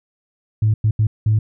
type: tone bursts at uneven times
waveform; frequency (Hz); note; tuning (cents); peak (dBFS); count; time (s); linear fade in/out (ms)
sine; 108; A2; -32; -11; 4; 0.62-0.74 / 0.84-0.91 / 0.99-1.07 / 1.26-1.39; 5
effects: tanh soft clip ceiling -8 dBFS